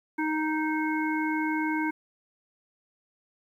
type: harmonic tone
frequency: 311.1 Hz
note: D#4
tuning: in tune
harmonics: 1 / 3 / 5 / 7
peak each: -27 / -32 / -34 / -35 dBFS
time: 0.18-1.91 s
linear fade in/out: 10 ms
effects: 10-bit